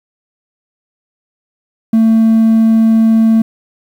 triangle tone, 223.8 Hz, A3, 30 cents sharp, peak -3 dBFS, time 1.93-3.42 s, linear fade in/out 5 ms, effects tanh soft clip ceiling 0 dBFS + 7-bit

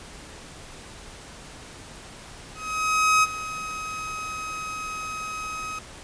30% pulse tone with ADSR envelope, 1268 Hz, D#6, 32 cents sharp, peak -13 dBFS, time 2.54-5.79 s, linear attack 690 ms, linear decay 30 ms, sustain -15 dB, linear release 5 ms, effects pink hiss -43 dBFS RMS until 6.03 s + resampled to 22050 Hz

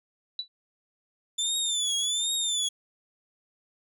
sine tone with exponential decay, 3951 Hz, B7, in tune, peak -25 dBFS, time 0.39-0.48 s, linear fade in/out 2 ms, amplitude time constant 19 ms
25% pulse tone with vibrato, 3520 Hz, A7, in tune, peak -21 dBFS, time 1.38-2.69 s, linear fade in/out 10 ms, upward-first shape triangle, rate 1.3 Hz, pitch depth 120 cents each way
effects none

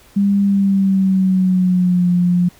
sine tone with pitch glide, 200 to 177.15 Hz, G3 to F3, +35 to +25 cents, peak -11 dBFS, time 0.16-2.49 s, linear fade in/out 10 ms, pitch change -210 cents, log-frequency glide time 0.42-2.09 s, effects pink hiss -48 dBFS RMS until 2.59 s

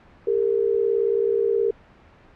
sine tone pair together, 401.2 / 459.9 Hz, G4 / A#4, +40 / -23 cents, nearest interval major second, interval 237 cents, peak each -21 dBFS, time 0.27-1.71 s, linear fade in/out 5 ms, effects pink hiss -51 dBFS RMS until 2.35 s + low-pass 2000 Hz 12 dB/octave

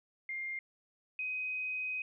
sine tone pair in turn, 2114 / 2514 Hz, C7 / D#7, +17 / +17 cents, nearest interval minor third, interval 300 cents, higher second, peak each -36 / -34 dBFS, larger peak second, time 0.29-0.59 / 1.19-2.02 s, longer second, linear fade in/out 2 ms, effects none

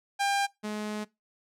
sawtooth tone pair in turn, 799 / 211.6 Hz, G5 / G#3, +33 / +33 cents, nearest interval octave + major seventh, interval 2300 cents, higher first, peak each -21 / -28 dBFS, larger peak first, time 0.19-0.47 / 0.63-1.05 s, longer second, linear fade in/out 20 ms, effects noise-tail reverb RT60 0.2 s tail -21 dB re dry + low-pass 10000 Hz 12 dB/octave

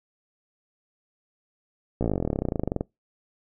slowing click train, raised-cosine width 2 ms, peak -12 dBFS, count 29, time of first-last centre 2.01-2.809 s, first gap 16 ms, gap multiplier 1.04, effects noise-tail reverb RT60 0.2 s tail -26 dB re dry

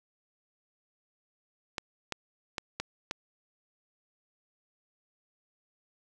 clicks, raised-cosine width 0.2 ms, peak -15 dBFS, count 5, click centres 1.782 / 2.123 / 2.582 / 2.8 / 3.111 s, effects none

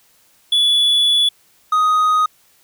triangle tone pair in turn, 3427 / 1249.3 Hz, A7 / D#6, -46 / +7 cents, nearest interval octave + perfect fourth, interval 1747 cents, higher first, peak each -10 dBFS, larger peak neither, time 0.52-1.29 / 1.72-2.26 s, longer first, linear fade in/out 5 ms, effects white hiss -55 dBFS RMS until 2.63 s

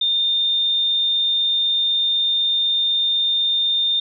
sine tone, 3624 Hz, A#7, 50 cents flat, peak -16 dBFS, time 0.01-4 s, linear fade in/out 5 ms, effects none

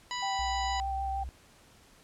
harmonic tone, 986 Hz, B5, 3 cents flat, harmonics 1 / 2 / 3 / 4 / 5 / 7, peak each -36 / -39 / -41 / -42 / -43 / -44 dBFS, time 0.11-0.8 s, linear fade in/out 0 ms
sine tone with vibrato, 780 Hz, G5, 9 cents flat, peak -31 dBFS, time 0.22-1.24 s, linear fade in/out 10 ms, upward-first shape sine, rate 6.5 Hz, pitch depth 12 cents each way
sine tone with pitch glide, 60.2 to 64.52 Hz, B1 to C2, -44 to -24 cents, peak -36 dBFS, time 0.39-1.29 s, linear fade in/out 0 ms, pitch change +120 cents, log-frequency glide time 0.62-0.94 s
effects pink hiss -59 dBFS RMS until 2.03 s + low-pass 11000 Hz 12 dB/octave

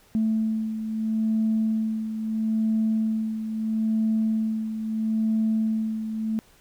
sine beating tone pair, 220 / 220.76 Hz, A3 / A3, 0 / +6 cents, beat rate 0.76 Hz, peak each -22 / -29 dBFS, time 0.15-6.39 s, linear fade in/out 0 ms, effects tanh soft clip ceiling -15 dBFS + pink hiss -57 dBFS RMS until 6.6 s

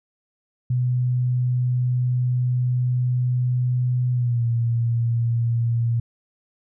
sine tone with pitch glide, 124.7 to 117.02 Hz, B2 to A#2, +17 to +7 cents, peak -18 dBFS, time 0.7-6 s, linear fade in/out 5 ms, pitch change -110 cents, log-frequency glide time 4.12-4.45 s, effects none

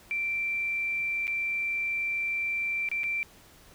sine tone with dropouts, 2349 Hz, D7, in tune, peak -27 dBFS, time 0.11-3.23 s, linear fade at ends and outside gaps 0 ms, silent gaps 1.27-1.278 / 2.888-2.915 / 3.034-3.04 s, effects pink hiss -55 dBFS RMS until 3.74 s

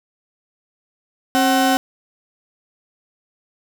35% pulse tone pair together, 267.3 / 756 Hz, C4 / F#5, +37 / +37 cents, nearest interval octave + tritone, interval 1800 cents, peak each -15 dBFS, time 1.35-1.77 s, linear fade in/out 0 ms, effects none

